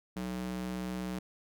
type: tone with high-pass filter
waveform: square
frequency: 62 Hz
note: B1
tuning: 7 cents sharp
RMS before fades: -37 dBFS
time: 0.16-1.19 s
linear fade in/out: 5 ms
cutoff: 170 Hz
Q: 1.7
effects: none